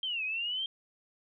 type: linear two-way sweep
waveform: sine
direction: down then up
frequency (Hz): 3200 to 2489 to 3200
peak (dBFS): -31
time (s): 0.03-0.66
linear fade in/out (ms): 2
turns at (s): 0.24
effects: none